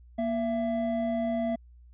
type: tone pair together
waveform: triangle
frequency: 236.2 / 668 Hz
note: A#3 / E5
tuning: +23 / +23 cents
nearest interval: octave + tritone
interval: 1800 cents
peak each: -27 dBFS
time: 0.18-1.56 s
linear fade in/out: 10 ms
effects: added 60 Hz sine -50 dBFS peak until 1.93 s + resampled to 8000 Hz